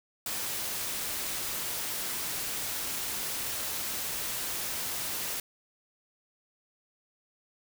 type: noise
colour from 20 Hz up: white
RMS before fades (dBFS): -34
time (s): 0.26-5.4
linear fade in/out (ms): 2
effects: none